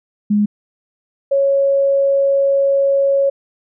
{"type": "tone pair in turn", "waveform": "sine", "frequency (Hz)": [207.7, 552.6], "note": ["G#3", "C#5"], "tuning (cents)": [0, -6], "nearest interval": "octave + perfect fourth", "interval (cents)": 1694, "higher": "second", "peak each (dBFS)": -11, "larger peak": "neither", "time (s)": [[0.3, 0.46], [1.31, 3.3]], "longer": "second", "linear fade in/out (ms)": 10, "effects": []}